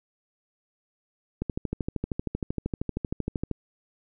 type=click train; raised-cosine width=3 ms; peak=-15 dBFS; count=28; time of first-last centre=1.42-3.513 s; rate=12.9 Hz; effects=none